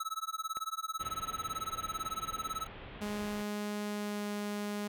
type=tone with tremolo; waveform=square; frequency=1302 Hz; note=E6; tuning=22 cents flat; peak=-33 dBFS; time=0-2.67 s; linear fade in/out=5 ms; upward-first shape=sine; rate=18 Hz; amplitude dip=100%
type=click train; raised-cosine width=0.5 ms; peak=-30 dBFS; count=4; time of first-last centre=0.57-2.063 s; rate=2.01 Hz
type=low-pass noise; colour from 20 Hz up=pink; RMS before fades=-48 dBFS; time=0.99-3.43 s; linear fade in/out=20 ms; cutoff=3500 Hz; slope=48 dB/octave
type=tone with pitch glide; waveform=sawtooth; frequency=207.8 to 206.5 Hz; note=G#3 to G#3; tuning=+1 to -10 cents; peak=-31 dBFS; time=3.01-4.88 s; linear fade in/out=10 ms; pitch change=-11 cents; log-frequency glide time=3.88-4.27 s
effects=none